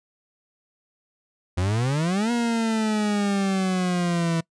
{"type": "exponential two-way sweep", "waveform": "40% pulse", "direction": "up then down", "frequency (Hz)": [86.1, 239.9, 164], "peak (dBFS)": -20, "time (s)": [1.57, 4.41], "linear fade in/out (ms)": 10, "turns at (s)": 2.31, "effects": ["noise-tail reverb RT60 0.1 s tail -24 dB re dry", "resampled to 22050 Hz"]}